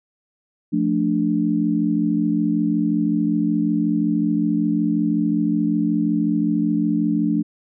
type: chord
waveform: sine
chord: D minor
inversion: first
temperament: equal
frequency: 174.61 / 220 / 293.7 Hz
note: F3 / A3 / D4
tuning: 0 / 0 / 0 cents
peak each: -23 / -21 / -20 dBFS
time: 0.72-7.43 s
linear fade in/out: 20 ms
effects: none